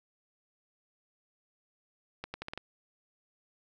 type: accelerating click train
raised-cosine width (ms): 0.3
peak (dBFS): -22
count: 6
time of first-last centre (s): 2.24-2.576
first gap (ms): 100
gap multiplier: 0.8
effects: none